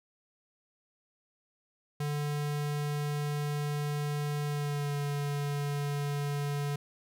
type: tone with pitch glide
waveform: square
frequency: 146.83 to 143.97 Hz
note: D3 to D3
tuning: 0 to -34 cents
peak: -31 dBFS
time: 2-6.76 s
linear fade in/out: 5 ms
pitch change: -34 cents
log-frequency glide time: 4.45-4.96 s
effects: none